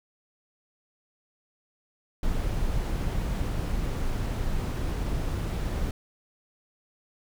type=noise; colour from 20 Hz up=brown; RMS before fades=-28 dBFS; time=2.23-5.91 s; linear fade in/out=2 ms; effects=none